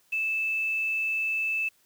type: tone with quantisation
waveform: sine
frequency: 2630 Hz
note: E7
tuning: 5 cents flat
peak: -25 dBFS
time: 0.12-1.69 s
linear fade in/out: 10 ms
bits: 8
effects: white hiss -65 dBFS RMS until 1.85 s